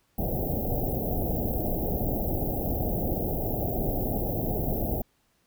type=band-stop noise; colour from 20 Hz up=pink; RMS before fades=-28 dBFS; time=0.18-5.02 s; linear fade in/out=5 ms; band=790 to 13000 Hz; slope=96 dB/octave; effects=pink hiss -69 dBFS RMS until 5.46 s